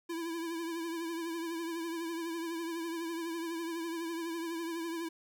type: tone with vibrato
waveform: square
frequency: 333 Hz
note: E4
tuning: 18 cents sharp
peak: -36 dBFS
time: 0.09-5.09 s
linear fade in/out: 10 ms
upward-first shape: triangle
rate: 12 Hz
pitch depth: 61 cents each way
effects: 12-bit